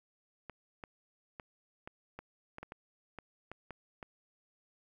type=clicks; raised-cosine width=0.5 ms; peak=-29 dBFS; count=12; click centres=0.497 / 0.838 / 1.398 / 1.875 / 2.19 / 2.584 / 2.63 / 2.721 / 3.187 / 3.516 / 3.707 / 4.028 s; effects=11-bit